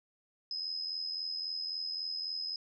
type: tone with amplitude modulation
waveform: sine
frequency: 5080 Hz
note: D#8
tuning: 35 cents sharp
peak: -32 dBFS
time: 0.51-2.56 s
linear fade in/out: 2 ms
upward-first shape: sine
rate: 83.7 Hz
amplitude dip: 60%
effects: none